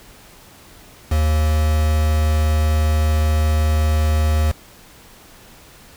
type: tone with quantisation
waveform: triangle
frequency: 77.1 Hz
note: D#2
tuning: 15 cents flat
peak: -12 dBFS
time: 1.11-4.52 s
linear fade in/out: 10 ms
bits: 4
effects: pink hiss -45 dBFS RMS until 5.96 s